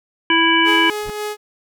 harmonic tone, 329.6 Hz, E4, in tune, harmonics 1 / 3 / 5 / 7 / 9, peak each -18 / -18 / -18 / -18 / -18 dBFS, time 0.3-0.9 s, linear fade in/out 2 ms
sawtooth tone with tremolo, 420.4 Hz, G#4, 21 cents sharp, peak -18 dBFS, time 0.64-1.37 s, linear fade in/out 50 ms, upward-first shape sine, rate 3.7 Hz, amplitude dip 40%
brown noise with exponential growth, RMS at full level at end -26 dBFS, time 0.99-1.1 s, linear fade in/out 0 ms, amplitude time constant 23 ms
effects none

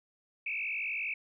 sine tone with frequency modulation, 2444 Hz, D#7, 32 cents flat, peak -32 dBFS, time 0.46-1.14 s, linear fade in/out 5 ms, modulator 52.5 Hz, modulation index 4.1, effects none

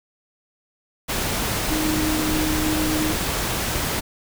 sine tone in noise, 310 Hz, D#4, 6 cents flat, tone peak -22 dBFS, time 1.7-3.13 s, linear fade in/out 20 ms, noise pink, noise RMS -24 dBFS, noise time 1.08-4.01 s, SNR -1 dB, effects none

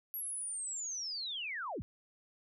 sine linear sweep, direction down, 11710 to 40.78 Hz, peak -37 dBFS, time 0.14-1.82 s, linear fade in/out 0 ms, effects none

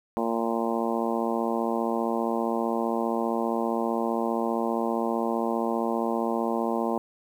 harmonic tone, 115.2 Hz, A#2, 20 cents flat, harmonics 2 / 3 / 4 / 5 / 6 / 7 / 8 / 9, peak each -29 / -31 / -32 / -33 / -34 / -34 / -35 / -36 dBFS, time 0.17-6.98 s, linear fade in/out 0 ms, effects 9-bit

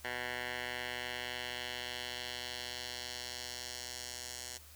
10% pulse tone with band-pass filter sweep, 123.47 Hz, B2, in tune, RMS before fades -42 dBFS, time 0.04-4.58 s, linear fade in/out 10 ms, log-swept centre 1900 to 6900 Hz, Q 1.4, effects added 76 Hz sine -57 dBFS peak until 4.75 s + white hiss -57 dBFS RMS until 4.75 s

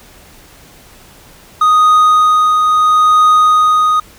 triangle tone with tremolo, 1244 Hz, D#6, 1 cent flat, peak -3 dBFS, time 1.61-4 s, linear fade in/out 5 ms, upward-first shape triangle, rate 0.75 Hz, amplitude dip 35%, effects pink hiss -41 dBFS RMS until 4.18 s

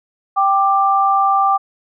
sine tone pair together, 784 / 1181.8 Hz, G5 / D6, 0 / +10 cents, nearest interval perfect fifth, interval 710 cents, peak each -14 dBFS, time 0.36-1.58 s, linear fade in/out 20 ms, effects none

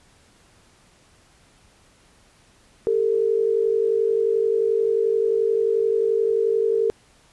sine tone pair together, 400.7 / 452.1 Hz, G4 / A4, +38 / +47 cents, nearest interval major second, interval 209 cents, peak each -22 / -19 dBFS, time 2.87-6.9 s, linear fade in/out 0 ms, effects pink hiss -56 dBFS RMS until 7.32 s + resampled to 24000 Hz

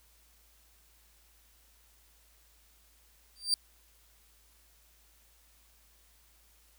35% pulse tone with exponential growth, 4685 Hz, D8, 5 cents flat, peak -20 dBFS, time 3.36-3.54 s, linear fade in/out 1 ms, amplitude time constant 39 ms, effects added 55 Hz sine -65 dBFS peak until 6.78 s + white hiss -65 dBFS RMS until 6.78 s

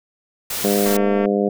white noise, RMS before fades -25 dBFS, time 0.5-0.97 s, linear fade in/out 5 ms
harmonic tone, 101.4 Hz, G#2, 41 cents flat, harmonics 2 / 3 / 4 / 5 / 6 / 7, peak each -20 / -25 / -20 / -23 / -26 / -28 dBFS, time 0.64-1.49 s, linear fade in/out 5 ms
click train, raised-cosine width 0.5 ms, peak -15 dBFS, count 91, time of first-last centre 0.86-1.256 s, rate 227 Hz
effects none

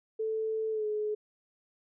sine tone with pitch glide, 440 to 424 Hz, A4 to G#4, 0 to +36 cents, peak -29 dBFS, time 0.19-1.15 s, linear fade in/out 10 ms, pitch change -64 cents, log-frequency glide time 0.71-0.86 s, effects none

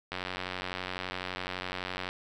click train, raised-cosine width 0.3 ms, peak -18 dBFS, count 182, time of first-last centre 0.12-2.09 s, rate 91.9 Hz, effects 10-bit

